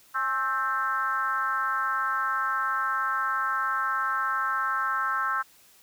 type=tone with frequency modulation; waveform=sine; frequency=1318.5 Hz; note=E6; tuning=in tune; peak=-24 dBFS; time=0.14-5.43 s; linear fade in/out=20 ms; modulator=245 Hz; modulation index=1.2; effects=white hiss -57 dBFS RMS until 5.82 s